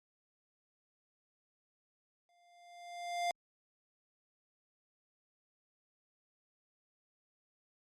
square tone with exponential growth, 698.5 Hz, F5, in tune, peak -31 dBFS, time 2.29-3.31 s, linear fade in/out 1 ms, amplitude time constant 220 ms, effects low-pass 8000 Hz 12 dB/octave + Opus 48 kbps

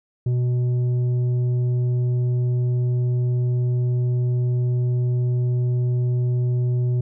sine tone with tanh clipping, 123.47 Hz, B2, in tune, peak -19 dBFS, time 0.26-7.01 s, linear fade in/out 5 ms, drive 6 dB, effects none

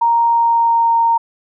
sine tone with pitch glide, 932.3 to 923.7 Hz, A#5 to A#5, 0 to -16 cents, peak -10 dBFS, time 0.01-1.18 s, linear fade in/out 10 ms, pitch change -16 cents, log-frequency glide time 0.28-0.94 s, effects none

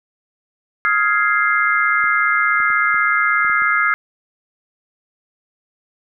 sine chord, F minor seventh, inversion third, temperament equal with one note detuned, 1260.4 / 1396.9 / 1661.2 / 2093 Hz, Eb6 / F6 / Ab6 / C7, +22 / 0 / 0 / 0 cents, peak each -19 dBFS, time 0.85-3.94 s, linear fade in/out 0 ms
clicks, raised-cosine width 2 ms, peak -28 dBFS, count 7, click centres 2.041 / 2.602 / 2.703 / 2.944 / 3.448 / 3.498 / 3.621 s
effects none

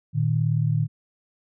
sine tone pair together, 114.7 / 153.1 Hz, A#2 / D#3, -28 / -28 cents, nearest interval perfect fourth, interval 500 cents, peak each -22 dBFS, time 0.13-0.88 s, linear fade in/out 50 ms, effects none

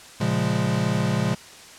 square chord, Bb minor seventh, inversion none, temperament equal with one note detuned, 116.2 / 138.59 / 174.61 / 207.7 Hz, Bb2 / Db3 / F3 / Ab3, -5 / 0 / 0 / 0 cents, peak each -27 dBFS, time 0.2-1.35 s, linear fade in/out 10 ms, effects white hiss -44 dBFS RMS until 1.78 s + low-pass 8000 Hz 12 dB/octave

